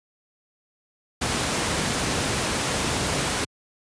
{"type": "noise", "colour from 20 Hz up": "pink", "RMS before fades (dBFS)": -24, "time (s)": [1.21, 3.45], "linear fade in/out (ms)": 10, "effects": ["high-pass 80 Hz 12 dB/octave", "resampled to 22050 Hz"]}